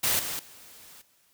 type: noise with level steps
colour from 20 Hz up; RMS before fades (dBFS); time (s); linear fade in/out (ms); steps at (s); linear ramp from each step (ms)
white; -25 / -33 / -50; 0.03-1.02; 10; 0.19 / 0.39; 2
effects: white hiss -65 dBFS RMS until 1.33 s